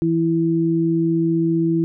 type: tone pair together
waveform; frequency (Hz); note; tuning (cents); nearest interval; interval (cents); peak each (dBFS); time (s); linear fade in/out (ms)
sine; 165.1 / 330; E3 / E4; +3 / +2; octave; 1199; -20 / -17; 0.02-1.84; 0
effects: none